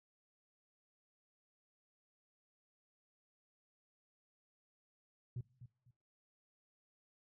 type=tone with echo; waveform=sine; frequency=122.7 Hz; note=B2; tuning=11 cents flat; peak=-37 dBFS; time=5.36-5.41 s; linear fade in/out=5 ms; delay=250 ms; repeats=2; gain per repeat=-13 dB; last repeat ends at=5.91 s; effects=noise-tail reverb RT60 0.7 s tail -24 dB re dry + tanh soft clip ceiling -37 dBFS